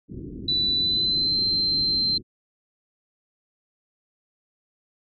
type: low-pass noise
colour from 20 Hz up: white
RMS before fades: -36 dBFS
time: 0.08-2.23 s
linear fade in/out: 50 ms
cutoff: 360 Hz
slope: 48 dB/octave
type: tone with pitch glide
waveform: sine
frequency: 3974 to 4119 Hz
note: B7 to C8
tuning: +10 to -28 cents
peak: -20 dBFS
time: 0.48-2.18 s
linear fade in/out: 5 ms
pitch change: +62 cents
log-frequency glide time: 0.77-1.39 s
effects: none